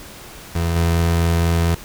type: tone with level steps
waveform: 30% pulse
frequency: 84.1 Hz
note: E2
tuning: 35 cents sharp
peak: -15 / -12 dBFS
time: 0.55-1.75 s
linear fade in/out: 5 ms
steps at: 0.76 s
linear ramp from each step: 5 ms
effects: pink hiss -38 dBFS RMS until 1.84 s